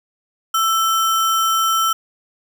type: tone with sample-and-hold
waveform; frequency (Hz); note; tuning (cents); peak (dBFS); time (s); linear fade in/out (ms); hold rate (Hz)
sine; 1327; E6; +11; -14; 0.54-1.93; 5; 4410
effects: none